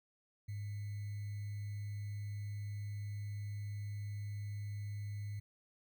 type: tone with sample-and-hold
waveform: sine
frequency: 102.9 Hz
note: G#2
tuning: 16 cents flat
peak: -39 dBFS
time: 0.48-5.4 s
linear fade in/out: 10 ms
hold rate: 2100 Hz
effects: none